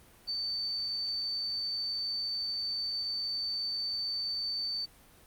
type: tone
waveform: sine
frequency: 4553 Hz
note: C#8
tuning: 45 cents sharp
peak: -31 dBFS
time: 0.27-4.86 s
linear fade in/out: 20 ms
effects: pink hiss -58 dBFS RMS until 5.26 s + Opus 32 kbps